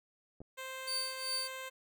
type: clicks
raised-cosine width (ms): 2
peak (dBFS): -37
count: 2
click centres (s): 0.405 / 0.416
type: tone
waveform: 10% pulse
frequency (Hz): 523.3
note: C5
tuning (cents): 0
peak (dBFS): -33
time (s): 0.57-1.7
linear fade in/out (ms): 20
type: tone with tremolo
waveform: 35% pulse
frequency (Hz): 4599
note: D8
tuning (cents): -37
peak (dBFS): -31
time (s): 0.87-1.48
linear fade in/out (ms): 10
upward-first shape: triangle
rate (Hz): 2.6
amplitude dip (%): 90
effects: none